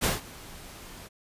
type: noise with ADSR envelope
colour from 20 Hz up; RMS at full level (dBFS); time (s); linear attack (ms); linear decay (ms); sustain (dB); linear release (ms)
pink; -23; 0.01-1.09; 33; 160; -22; 27
effects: resampled to 32000 Hz